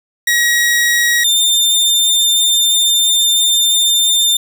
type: tone pair in turn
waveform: sawtooth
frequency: 1903 / 3603 Hz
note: A#6 / A7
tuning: +35 / +40 cents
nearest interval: major seventh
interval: 1105 cents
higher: second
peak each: -7 dBFS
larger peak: neither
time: 0.27-1.24 / 1.24-4.37 s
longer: second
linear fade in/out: 5 ms
effects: none